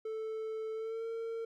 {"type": "tone with pitch glide", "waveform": "triangle", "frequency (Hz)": [440, 455.5], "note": ["A4", "A#4"], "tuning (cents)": [0, -40], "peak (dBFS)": -34, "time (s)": [0.05, 1.45], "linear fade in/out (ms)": 5, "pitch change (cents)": 60, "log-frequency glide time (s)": [0.73, 1.06], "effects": []}